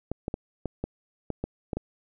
clicks, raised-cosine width 2 ms, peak -16 dBFS, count 9, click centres 0.116 / 0.281 / 0.341 / 0.657 / 0.84 / 1.303 / 1.44 / 1.732 / 1.77 s, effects none

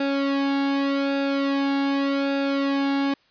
sawtooth tone with flanger, 277.2 Hz, C#4, in tune, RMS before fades -23 dBFS, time 0-3.14 s, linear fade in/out 5 ms, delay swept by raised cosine 0.96 to 1.61 ms, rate 0.85 Hz, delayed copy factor -0.8, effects white hiss -61 dBFS RMS until 3.3 s + resampled to 11025 Hz

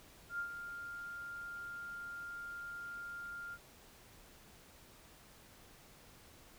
sine tone with ADSR envelope, 1400 Hz, F6, 4 cents sharp, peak -35 dBFS, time 0.29-3.58 s, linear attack 100 ms, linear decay 87 ms, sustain -8 dB, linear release 50 ms, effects pink hiss -60 dBFS RMS until 6.58 s

